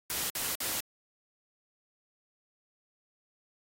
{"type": "noise bursts", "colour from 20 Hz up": "white", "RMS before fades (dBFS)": -33, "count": 3, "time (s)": [0.1, 0.804], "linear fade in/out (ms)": 0, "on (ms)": 200, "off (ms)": 52, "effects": ["AAC 48 kbps"]}